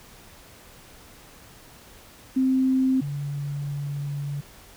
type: tone pair in turn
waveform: sine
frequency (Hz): 261.6 / 142.8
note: C4 / D3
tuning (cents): 0 / -48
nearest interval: minor seventh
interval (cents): 1048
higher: first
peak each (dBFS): -18 / -27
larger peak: first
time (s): 2.36-3.01 / 3.01-4.41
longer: second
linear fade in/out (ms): 10
effects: pink hiss -49 dBFS RMS until 4.76 s